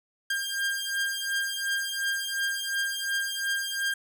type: beating tone pair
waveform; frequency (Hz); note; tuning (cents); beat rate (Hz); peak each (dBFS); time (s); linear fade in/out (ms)
sawtooth; 1601 / 1603.8; G6 / G6; +36 / +39; 2.8; -27; 0.3-3.94; 5
effects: none